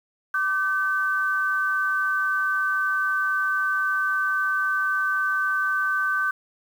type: tone pair together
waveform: sine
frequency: 1174.8 / 1531 Hz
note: D6 / G6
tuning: 0 / -41 cents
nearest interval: perfect fourth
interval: 459 cents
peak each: -26 / -22 dBFS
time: 0.34-6.31 s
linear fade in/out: 5 ms
effects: 8-bit